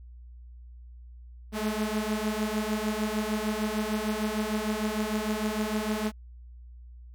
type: beating tone pair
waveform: sawtooth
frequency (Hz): 210.8 / 217.4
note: G#3 / A3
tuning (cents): +26 / -21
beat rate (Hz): 6.6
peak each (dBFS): -27 / -26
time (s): 1.52-6.12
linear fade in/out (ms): 50
effects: added 60 Hz sine -44 dBFS peak until 7.14 s